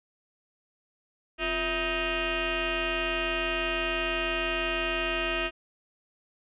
sine tone with frequency modulation, 1568 Hz, G6, in tune, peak -26 dBFS, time 1.38-5.51 s, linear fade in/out 50 ms, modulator 305 Hz, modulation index 4.8, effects resampled to 8000 Hz

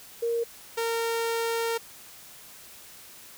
sine / sawtooth tone pair in turn, 466.2 / 459.8 Hz, A#4 / A#4, 0 / -24 cents, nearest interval unison, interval 24 cents, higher first, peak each -24 / -22 dBFS, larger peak second, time 0.22-0.44 / 0.77-1.78 s, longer second, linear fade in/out 10 ms, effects white hiss -48 dBFS RMS until 3.37 s

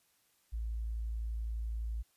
sine tone, 55.9 Hz, A1, 28 cents sharp, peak -34 dBFS, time 0.52-2.03 s, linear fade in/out 20 ms, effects white hiss -72 dBFS RMS until 2.16 s + resampled to 32000 Hz

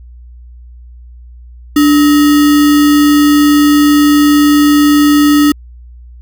sine tone with sample-and-hold, 293.7 Hz, D4, in tune, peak -4 dBFS, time 1.76-5.52 s, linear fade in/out 5 ms, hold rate 1575 Hz, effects added 60 Hz sine -31 dBFS peak until 6.21 s

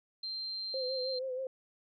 sine tone, 4151 Hz, C8, 15 cents flat, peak -36 dBFS, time 0.23-1.19 s, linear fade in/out 5 ms
sine tone with vibrato, 517 Hz, C5, 21 cents flat, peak -34 dBFS, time 0.74-1.47 s, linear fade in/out 2 ms, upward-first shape sine, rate 6.3 Hz, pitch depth 49 cents each way
effects none

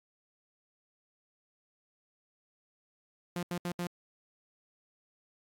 sawtooth tone bursts at uneven times, 175.4 Hz, F3, 8 cents sharp, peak -29 dBFS, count 4, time 3.36-3.43 / 3.51-3.58 / 3.65-3.72 / 3.79-3.87 s, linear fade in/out 2 ms, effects AAC 48 kbps

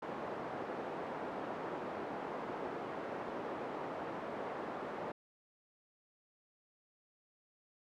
pink band-pass noise, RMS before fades -42 dBFS, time 0.02-5.12 s, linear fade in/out 5 ms, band 340 to 1000 Hz, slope 12 dB/octave, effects none

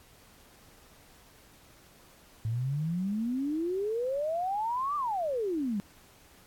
sine exponential two-way sweep, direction up then down, 107.8 to 1203 to 190.7 Hz, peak -28 dBFS, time 2.45-5.8 s, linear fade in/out 0 ms, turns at 4.96 s, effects pink hiss -58 dBFS RMS until 6.46 s + AAC 64 kbps

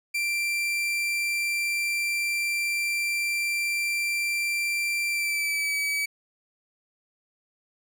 40% pulse tone with pitch glide, 2357 to 2286 Hz, D7 to D7, +6 to -47 cents, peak -24 dBFS, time 0.14-6.06 s, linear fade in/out 10 ms, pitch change -53 cents, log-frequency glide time 5.09-5.76 s, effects none

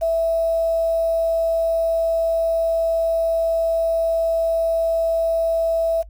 sine tone with quantisation, 659.3 Hz, E5, in tune, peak -16 dBFS, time 0.01-6.03 s, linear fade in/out 20 ms, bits 7, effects noise-tail reverb RT60 0.1 s tail -23 dB re dry + added 50 Hz sine -38 dBFS peak until 6.09 s

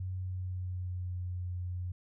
sine tone with pitch glide, 92.7 to 89.85 Hz, F#2 to F2, +4 to +50 cents, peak -34 dBFS, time 0-1.92 s, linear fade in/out 5 ms, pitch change -54 cents, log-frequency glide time 0.13-1.18 s, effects none

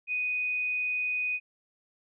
sine tone, 2489 Hz, D#7, in tune, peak -27 dBFS, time 0.07-1.4 s, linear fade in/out 50 ms, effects none

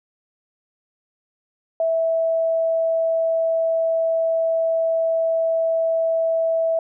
sine tone, 655 Hz, E5, 11 cents flat, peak -17 dBFS, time 1.8-6.79 s, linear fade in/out 2 ms, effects none

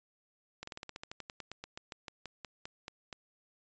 slowing click train, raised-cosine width 0.2 ms, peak -25 dBFS, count 22, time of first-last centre 0.63-3.128 s, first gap 44 ms, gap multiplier 1.09, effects resampled to 16000 Hz

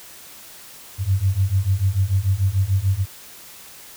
sine beating tone pair, 93 / 99.8 Hz, F#2 / G2, +9 / +32 cents, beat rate 6.8 Hz, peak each -20 / -19 dBFS, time 0.98-3.06 s, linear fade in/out 50 ms, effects white hiss -42 dBFS RMS until 3.96 s

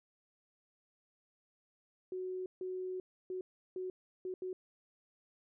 sine tone bursts at uneven times, 370 Hz, F#4, in tune, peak -37 dBFS, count 6, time 2.12-2.46 / 2.61-3 / 3.3-3.41 / 3.76-3.9 / 4.25-4.34 / 4.42-4.53 s, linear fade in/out 2 ms, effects none

